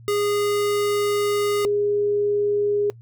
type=tone pair in turn; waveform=square / sine; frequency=411 / 411 Hz; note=G#4 / G#4; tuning=-18 / -18 cents; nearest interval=unison; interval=0 cents; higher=neither; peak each=-20 / -18 dBFS; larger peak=second; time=0.08-1.65 / 1.65-2.9 s; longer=first; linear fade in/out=0 ms; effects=noise-tail reverb RT60 0.1 s tail -23 dB re dry + added 116 Hz sine -42 dBFS peak until 3.01 s